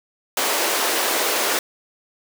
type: high-pass noise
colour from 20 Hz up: pink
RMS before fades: -21 dBFS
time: 0.37-1.59 s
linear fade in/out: 2 ms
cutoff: 360 Hz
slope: 24 dB/octave
effects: none